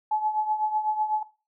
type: tone with tremolo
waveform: sine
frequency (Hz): 857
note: A5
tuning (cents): -46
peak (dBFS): -20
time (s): 0.11-1.23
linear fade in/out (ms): 5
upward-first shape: triangle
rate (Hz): 8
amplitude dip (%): 75
effects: noise-tail reverb RT60 0.3 s tail -17 dB re dry